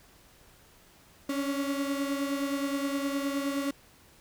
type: beating tone pair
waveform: 35% pulse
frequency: 277.2 / 286.8 Hz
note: C#4 / D4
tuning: 0 / -41 cents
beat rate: 9.6 Hz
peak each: -28 / -34 dBFS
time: 1.29-3.71 s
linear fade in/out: 5 ms
effects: pink hiss -58 dBFS RMS until 4.2 s